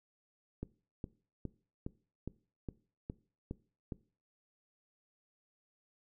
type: click train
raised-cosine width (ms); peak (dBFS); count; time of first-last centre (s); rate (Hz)
3; -26; 9; 0.63-3.922; 2.43
effects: noise-tail reverb RT60 0.4 s tail -20 dB re dry